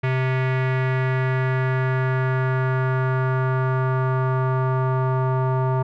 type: tone with low-pass filter sweep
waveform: square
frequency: 130 Hz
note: C3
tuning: 11 cents flat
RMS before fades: -21 dBFS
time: 0.03-5.83 s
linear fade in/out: 10 ms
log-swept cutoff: 2200 to 1000 Hz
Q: 2.6
effects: none